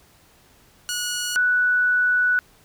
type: tone pair in turn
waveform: 10% pulse / sine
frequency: 1457 / 1479.9 Hz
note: F#6 / F#6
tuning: -27 / 0 cents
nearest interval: unison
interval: 27 cents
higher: second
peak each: -16 dBFS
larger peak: neither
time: 0.89-1.36 / 1.36-2.39 s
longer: second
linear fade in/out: 0 ms
effects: pink hiss -55 dBFS RMS until 2.64 s